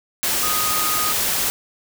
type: tone in noise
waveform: sine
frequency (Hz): 1244.5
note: D#6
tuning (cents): 0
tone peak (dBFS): -24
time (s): 0.43-1.12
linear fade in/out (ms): 0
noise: white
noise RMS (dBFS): -21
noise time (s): 0.23-1.5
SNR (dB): -6
effects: none